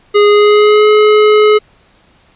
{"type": "tone with pitch glide", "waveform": "square", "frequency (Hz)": [413.5, 424.4], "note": ["G#4", "G#4"], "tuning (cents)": [-8, 38], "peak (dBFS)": -5, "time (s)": [0.14, 1.59], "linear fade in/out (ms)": 20, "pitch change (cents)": 46, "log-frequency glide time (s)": [0.28, 0.87], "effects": ["pink hiss -49 dBFS RMS until 2.35 s", "resampled to 8000 Hz"]}